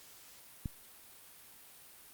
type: click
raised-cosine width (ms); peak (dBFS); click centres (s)
5; -24; 0.658
effects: white hiss -56 dBFS RMS until 2.13 s + Opus 48 kbps